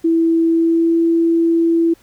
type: tone with pitch glide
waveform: sine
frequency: 329.6 to 332.9 Hz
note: E4 to E4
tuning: 0 to +17 cents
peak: -11 dBFS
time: 0.04-1.94 s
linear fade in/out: 10 ms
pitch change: +17 cents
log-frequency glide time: 0.48-0.97 s
effects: pink hiss -52 dBFS RMS until 2.02 s